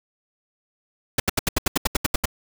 pink noise bursts, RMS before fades -19 dBFS, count 12, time 1.18-2.256 s, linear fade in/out 5 ms, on 20 ms, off 76 ms, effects none

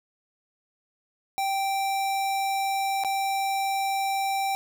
square tone with dropouts, 782 Hz, G5, 4 cents flat, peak -25 dBFS, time 1.38-4.55 s, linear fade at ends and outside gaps 0 ms, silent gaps 3.037-3.047 s, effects none

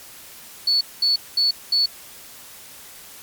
sine tone bursts, 4435 Hz, C#8, in tune, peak -15 dBFS, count 4, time 0.67-1.86 s, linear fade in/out 5 ms, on 140 ms, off 210 ms, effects white hiss -42 dBFS RMS until 3.22 s + MP3 96 kbps

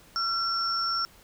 sine tone pair together, 1361 / 5444 Hz, F6 / F8, -45 / -45 cents, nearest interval 2 octaves, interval 2400 cents, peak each -28 dBFS, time 0.16-1.05 s, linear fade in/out 0 ms, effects pink hiss -55 dBFS RMS until 1.23 s

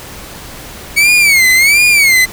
40% pulse tone with vibrato, 2224 Hz, C#7, 5 cents sharp, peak -5 dBFS, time 0.96-2.26 s, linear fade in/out 20 ms, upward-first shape sine, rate 1.4 Hz, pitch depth 160 cents each way, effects pink hiss -30 dBFS RMS until 2.32 s

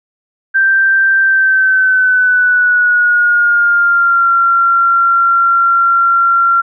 sine tone with pitch glide, 1568 to 1372.9 Hz, G6 to F6, 0 to -30 cents, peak -7 dBFS, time 0.54-6.62 s, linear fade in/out 20 ms, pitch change -230 cents, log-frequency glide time 1.21-4.3 s, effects none

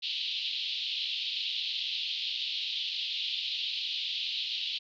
pink band-pass noise, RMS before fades -34 dBFS, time 0.02-4.79 s, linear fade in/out 20 ms, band 2900 to 4200 Hz, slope 48 dB/octave, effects none

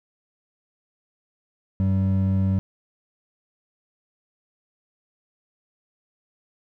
triangle tone pair together, 95.8 / 191.6 Hz, G2 / G3, -39 / -39 cents, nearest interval octave, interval 1200 cents, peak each -18 / -21 dBFS, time 1.8-2.59 s, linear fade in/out 0 ms, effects none

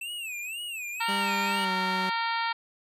square tone with vibrato, 2637 Hz, E7, in tune, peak -34 dBFS, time 0.01-1.65 s, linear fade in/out 5 ms, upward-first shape sine, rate 2 Hz, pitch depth 170 cents each way
harmonic tone, 460 Hz, A#4, 23 cents flat, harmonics 2 / 3 / 4 / 5 / 6 / 7 / 8 / 9 / 10, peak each -29 / -33 / -35 / -36 / -42 / -39 / -42 / -42 / -42 dBFS, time 1-2.53 s, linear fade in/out 10 ms
sawtooth tone with pitch glide, 198.6 to 187.78 Hz, G3 to F#3, +23 to +26 cents, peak -28 dBFS, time 1.08-2.1 s, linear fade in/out 10 ms, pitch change -97 cents, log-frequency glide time 1.57-1.71 s
effects resampled to 32000 Hz

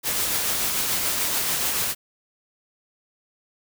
white noise with tremolo, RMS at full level -23 dBFS, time 0.03-1.95 s, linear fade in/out 50 ms, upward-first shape triangle, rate 6.9 Hz, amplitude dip 30%, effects none

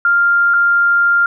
sine tone pair in turn, 1396.9 / 1396.9 Hz, F6 / F6, 0 / 0 cents, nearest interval unison, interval 0 cents, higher neither, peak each -9 dBFS, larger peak neither, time 0.05-0.54 / 0.54-1.26 s, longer second, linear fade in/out 2 ms, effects none

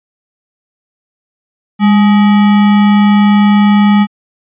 sine tone with sample-and-hold, 204.4 Hz, G#3, 27 cents flat, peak -4 dBFS, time 1.79-4.07 s, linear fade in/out 50 ms, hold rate 1050 Hz, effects resampled to 8000 Hz

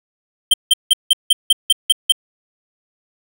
square tone bursts, 3136 Hz, G7, in tune, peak -8 dBFS, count 9, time 0.51-2.122 s, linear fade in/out 5 ms, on 28 ms, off 170 ms, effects none

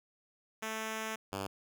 5% pulse tone pair in turn, 220 / 98 Hz, A3 / G2, 0 / 0 cents, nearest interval octave + major second, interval 1400 cents, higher first, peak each -25 dBFS, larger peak neither, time 0.62-1.16 / 1.32-1.47 s, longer first, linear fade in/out 10 ms, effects none

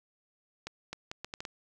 accelerating click train, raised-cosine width 0.2 ms, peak -21 dBFS, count 7, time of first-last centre 0.67-1.452 s, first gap 260 ms, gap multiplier 0.71, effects none

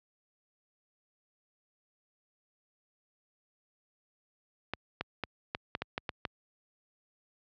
clicks, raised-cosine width 0.3 ms, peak -16 dBFS, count 9, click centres 4.736 / 5.01 / 5.237 / 5.549 / 5.751 / 5.82 / 5.979 / 6.092 / 6.252 s, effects high-pass 60 Hz 12 dB/octave + low-pass 4000 Hz 12 dB/octave

